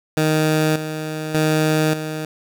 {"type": "tone with tremolo", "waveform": "15% pulse", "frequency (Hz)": 155.56, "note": "D#3", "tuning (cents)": 0, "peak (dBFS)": -9, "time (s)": [0.17, 2.25], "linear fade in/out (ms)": 2, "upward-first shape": "square", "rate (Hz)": 0.85, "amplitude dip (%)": 65, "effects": []}